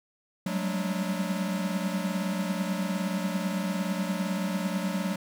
square tone cluster, 184.1 / 193.4 / 204.1 / 221.7 / 291.5 Hz, F#3 / G3 / G#3 / A3 / D4, -8 / -23 / -30 / +13 / -13 cents, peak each -31 / -36 / -35 / -39 / -40 dBFS, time 0.46-5.16 s, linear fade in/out 5 ms, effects none

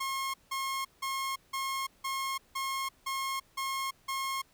sawtooth tone bursts, 1077 Hz, C6, 50 cents sharp, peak -28 dBFS, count 9, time 0-4.42 s, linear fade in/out 10 ms, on 340 ms, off 170 ms, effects pink hiss -65 dBFS RMS until 4.53 s

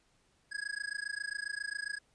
square tone with amplitude modulation, 1661.2 Hz, G#6, in tune, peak -33 dBFS, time 0.51-1.99 s, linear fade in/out 20 ms, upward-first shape sine, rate 27.4 Hz, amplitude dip 100%, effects pink hiss -71 dBFS RMS until 2.14 s + resampled to 22050 Hz

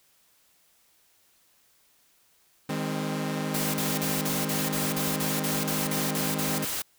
sawtooth chord, Ab major, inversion second, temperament equal with one note detuned, 155.56 / 203.3 / 261.6 Hz, Eb3 / Ab3 / C4, 0 / -37 / 0 cents, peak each -28 / -29 / -29 dBFS, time 2.69-6.65 s, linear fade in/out 5 ms
white noise bursts, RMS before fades -31 dBFS, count 14, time 3.54-6.821 s, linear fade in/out 5 ms, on 200 ms, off 37 ms
effects white hiss -64 dBFS RMS until 6.98 s

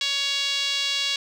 5% pulse tone with band-pass filter, 559 Hz, C#5, 14 cents sharp, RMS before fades -25 dBFS, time 0.01-1.16 s, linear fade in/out 2 ms, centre 3500 Hz, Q 2, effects none

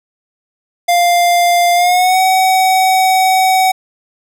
square tone with pitch glide, 698.5 to 753 Hz, F5 to F#5, 0 to +30 cents, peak -9 dBFS, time 0.88-3.72 s, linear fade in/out 10 ms, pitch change +130 cents, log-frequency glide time 1.74-2.2 s, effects none

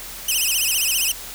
10% pulse tone with vibrato, 2802 Hz, F7, 5 cents sharp, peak -10 dBFS, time 0.28-1.12 s, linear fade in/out 5 ms, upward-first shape sine, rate 15 Hz, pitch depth 190 cents each way, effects added 40 Hz sine -44 dBFS peak until 1.34 s + white hiss -35 dBFS RMS until 1.34 s

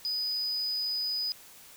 sine tone, 4978 Hz, D#8, in tune, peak -26 dBFS, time 0.05-1.32 s, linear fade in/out 0 ms, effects tanh soft clip ceiling -28 dBFS + white hiss -52 dBFS RMS until 1.76 s

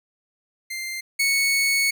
sawtooth tone pair in turn, 2093 / 2213 Hz, C7 / C#7, 0 / -3 cents, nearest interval minor second, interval 97 cents, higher second, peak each -25 / -15 dBFS, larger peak second, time 0.7-1.01 / 1.19-1.91 s, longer second, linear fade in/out 10 ms, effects none

